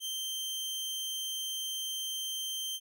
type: tone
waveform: sawtooth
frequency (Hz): 3136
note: G7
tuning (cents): 0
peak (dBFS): -31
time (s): 0-2.8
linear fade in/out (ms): 50
effects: none